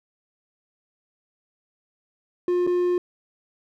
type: tone with dropouts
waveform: triangle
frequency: 355.8 Hz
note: F4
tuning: 32 cents sharp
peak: -17 dBFS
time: 2.48-2.98 s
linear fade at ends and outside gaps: 2 ms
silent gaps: 2.667-2.673 s
effects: none